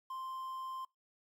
triangle tone with quantisation, 1046.5 Hz, C6, in tune, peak -38 dBFS, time 0.1-0.85 s, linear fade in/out 5 ms, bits 11, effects noise-tail reverb RT60 0.2 s tail -25 dB re dry

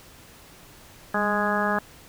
harmonic tone with a mistuned harmonic, 207.7 Hz, G#3, in tune, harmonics 1 / 2 / 3 / 4 / 5 / 6 / 7 / 8, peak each -28 / -32 / -29 / -29 / -32 / -29 / -34 / -28 dBFS, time 1.14-1.79 s, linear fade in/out 5 ms, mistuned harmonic 1, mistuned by -42 cents, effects pink hiss -49 dBFS RMS until 2.08 s

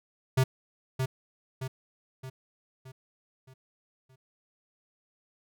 square tone with echo, 130.81 Hz, C3, in tune, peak -21 dBFS, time 0.37-0.44 s, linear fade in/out 10 ms, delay 620 ms, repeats 6, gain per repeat -6 dB, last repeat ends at 4.16 s, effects none

